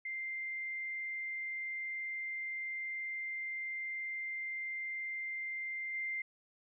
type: tone with level steps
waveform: sine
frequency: 2093 Hz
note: C7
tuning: in tune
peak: -37 / -35 dBFS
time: 0.05-6.22 s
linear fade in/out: 5 ms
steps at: 5.93 s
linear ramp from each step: 20 ms
effects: none